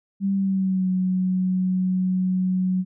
sine tone with pitch glide, 196 to 185 Hz, G3 to F#3, 0 to 0 cents, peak -19 dBFS, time 0.2-2.85 s, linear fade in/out 50 ms, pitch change -100 cents, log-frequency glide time 0.34-0.89 s, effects none

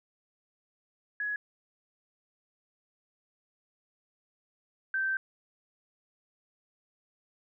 sine tone pair in turn, 1679 / 1556 Hz, G#6 / G6, +18 / -13 cents, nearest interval minor second, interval 131 cents, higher first, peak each -30 / -27 dBFS, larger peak second, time 1.2-1.36 / 4.94-5.17 s, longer second, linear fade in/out 2 ms, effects none

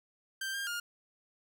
sawtooth tone with pitch steps, 1570 / 1604 / 1416 Hz, G6 / G6 / F6, +2 / +39 / +23 cents, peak -31 dBFS, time 0.41-0.8 s, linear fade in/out 5 ms, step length 130 ms, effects none

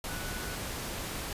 sine tone in noise, 1480 Hz, F#6, in tune, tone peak -44 dBFS, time 0.09-0.55 s, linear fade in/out 2 ms, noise pink, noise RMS -37 dBFS, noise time 0.04-1.33 s, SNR -10 dB, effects resampled to 32000 Hz

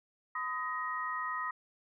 sine tone cluster, 1015 / 1255 / 1883 Hz, B5 / D#6 / A#6, +47 / +15 / +17 cents, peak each -39 / -36 / -39 dBFS, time 0.35-1.51 s, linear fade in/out 5 ms, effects none

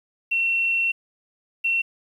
sine tone pair in turn, 2716 / 2716 Hz, F7 / F7, -49 / -49 cents, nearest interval unison, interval 0 cents, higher neither, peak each -19 dBFS, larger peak neither, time 0.31-0.92 / 1.64-1.82 s, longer first, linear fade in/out 10 ms, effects 9-bit

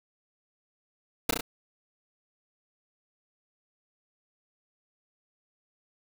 pink noise with echo, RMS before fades -23 dBFS, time 1.29-1.31 s, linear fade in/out 5 ms, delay 33 ms, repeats 3, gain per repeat -3 dB, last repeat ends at 1.409 s, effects none

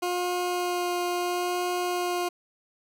20% pulse tone with vibrato, 355.6 Hz, F4, 31 cents sharp, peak -21 dBFS, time 0.02-2.29 s, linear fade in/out 10 ms, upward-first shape sine, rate 0.74 Hz, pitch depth 9 cents each way, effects none

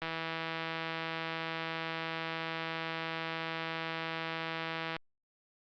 click train, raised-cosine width 0.3 ms, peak -20 dBFS, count 807, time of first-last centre 0.02-4.965 s, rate 163 Hz, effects low-pass 4000 Hz 12 dB/octave + Opus 48 kbps

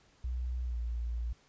sine tone with pitch glide, 61.74 to 58.48 Hz, B1 to A#1, 0 to +6 cents, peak -32 dBFS, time 0.24-1.33 s, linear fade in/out 5 ms, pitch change -94 cents, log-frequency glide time 0.65-0.77 s, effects pink hiss -65 dBFS RMS until 1.48 s + resampled to 16000 Hz

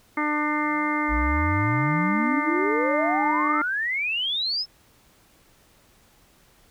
harmonic tone, 299.8 Hz, D4, 36 cents sharp, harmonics 1 / 2 / 3 / 4 / 5 / 6 / 7, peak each -26 / -36 / -30 / -28 / -36 / -35 / -28 dBFS, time 0.17-3.62 s, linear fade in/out 5 ms
sine exponential sweep, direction up, 51.91 to 5330 Hz, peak -23 dBFS, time 1.08-4.66 s, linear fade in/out 50 ms
effects pink hiss -58 dBFS RMS until 6.7 s

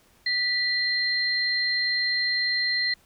sine tone pair together, 1965 / 4164 Hz, B6 / C8, -9 / -9 cents, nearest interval octave + minor second, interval 1300 cents, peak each -25 dBFS, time 0.26-2.94 s, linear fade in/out 5 ms, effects pink hiss -60 dBFS RMS until 3.05 s

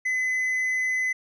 triangle tone, 2023 Hz, B6, 41 cents sharp, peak -21 dBFS, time 0.05-1.13 s, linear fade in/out 10 ms, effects resampled to 22050 Hz

